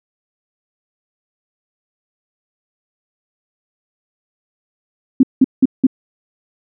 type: tone bursts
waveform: sine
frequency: 261.6 Hz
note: C4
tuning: in tune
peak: -5 dBFS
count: 4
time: 5.2-5.868 s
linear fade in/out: 5 ms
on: 32 ms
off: 180 ms
effects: none